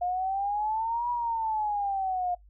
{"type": "exponential two-way sweep", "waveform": "sine", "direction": "up then down", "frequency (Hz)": [706, 972, 706], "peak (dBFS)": -26, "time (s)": [0.01, 2.35], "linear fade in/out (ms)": 10, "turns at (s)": 1.1, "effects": ["noise-tail reverb RT60 0.1 s tail -18 dB re dry", "added 50 Hz sine -52 dBFS peak until 2.49 s"]}